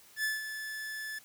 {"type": "tone with ADSR envelope", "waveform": "45% pulse", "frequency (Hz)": 1737, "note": "A6", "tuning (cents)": -23, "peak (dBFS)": -28, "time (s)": [0.16, 1.19], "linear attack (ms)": 78, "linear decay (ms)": 170, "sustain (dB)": -9, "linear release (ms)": 8, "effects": ["white hiss -58 dBFS RMS until 1.24 s"]}